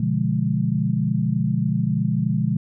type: chord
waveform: sine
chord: B diminished seventh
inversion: none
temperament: equal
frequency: 123.47 / 146.83 / 174.61 / 207.7 Hz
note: B2 / D3 / F3 / Ab3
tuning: 0 / 0 / 0 / 0 cents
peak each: -24 dBFS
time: 0-2.57 s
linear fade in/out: 5 ms
effects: none